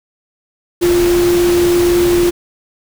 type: tone in noise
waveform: sine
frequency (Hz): 349.2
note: F4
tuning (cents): 0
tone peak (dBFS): -9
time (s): 0.81-2.31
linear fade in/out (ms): 20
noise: pink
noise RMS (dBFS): -21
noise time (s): 0.81-2.31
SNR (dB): +9
effects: none